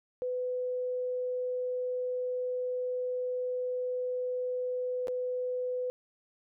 sine tone with dropouts, 501 Hz, B4, 25 cents sharp, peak -30 dBFS, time 0.22-5.9 s, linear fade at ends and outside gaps 0 ms, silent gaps 5.072-5.082 s, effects none

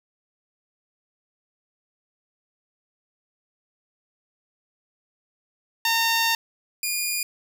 10% pulse tone pair in turn, 914 / 2432 Hz, A#5 / D#7, -34 / -40 cents, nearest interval octave + perfect fourth, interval 1694 cents, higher second, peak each -11 / -15 dBFS, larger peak first, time 5.85-6.35 / 6.83-7.23 s, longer first, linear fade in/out 2 ms, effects none

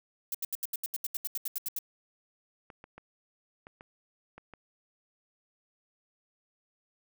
violet noise bursts, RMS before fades -33 dBFS, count 15, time 0.32-1.788 s, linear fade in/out 2 ms, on 26 ms, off 77 ms
clicks, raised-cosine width 0.5 ms, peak -32 dBFS, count 7, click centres 2.702 / 2.841 / 2.98 / 3.669 / 3.809 / 4.38 / 4.537 s
effects none

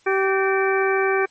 harmonic tone with a mistuned harmonic, 386.6 Hz, G4, 24 cents flat, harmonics 1 / 2 / 3 / 4 / 5 / 6, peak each -19 / -26 / -27 / -26 / -29 / -27 dBFS, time 0.06-1.26 s, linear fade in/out 10 ms, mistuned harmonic 5, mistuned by -110 cents, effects white hiss -58 dBFS RMS until 1.3 s + MP3 32 kbps

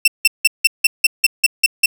sawtooth tone bursts, 2688 Hz, E7, 33 cents sharp, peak -4 dBFS, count 10, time 0.05-1.86 s, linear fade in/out 5 ms, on 28 ms, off 170 ms, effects none

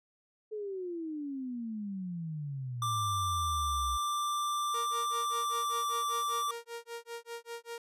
sine exponential sweep, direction down, 436.9 to 61.3 Hz, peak -35 dBFS, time 0.51-3.98 s, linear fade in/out 20 ms
square tone with pitch glide, 1180 to 1169.8 Hz, D6 to D6, +8 to -7 cents, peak -31 dBFS, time 2.82-6.51 s, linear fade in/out 2 ms, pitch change -15 cents, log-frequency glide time 5.05-5.85 s
sawtooth tone with tremolo, 467.5 Hz, A#4, 5 cents sharp, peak -34 dBFS, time 4.74-7.78 s, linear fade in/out 2 ms, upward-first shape sine, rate 5.1 Hz, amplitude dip 100%
effects resampled to 32000 Hz

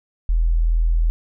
sine tone, 41.2 Hz, E1, in tune, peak -14 dBFS, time 0.29-1.1 s, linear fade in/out 0 ms, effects none

